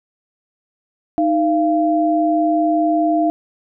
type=tone pair together; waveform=sine; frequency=311.1 / 686.4 Hz; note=D#4 / F5; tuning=0 / -30 cents; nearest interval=octave + major second; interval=1370 cents; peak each=-16 dBFS; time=1.18-3.3 s; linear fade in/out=0 ms; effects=none